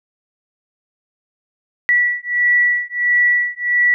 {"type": "beating tone pair", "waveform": "sine", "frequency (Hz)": [1948, 1949.5], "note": ["B6", "B6"], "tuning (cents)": [-24, -23], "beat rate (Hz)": 1.5, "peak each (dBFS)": -16, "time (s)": [1.89, 3.94], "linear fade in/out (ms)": 0, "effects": []}